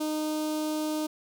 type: tone with notch filter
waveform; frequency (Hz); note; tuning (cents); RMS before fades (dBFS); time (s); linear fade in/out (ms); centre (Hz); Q
sawtooth; 307.5; D#4; -20; -30; 0-1.07; 10; 1900; 0.84
effects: none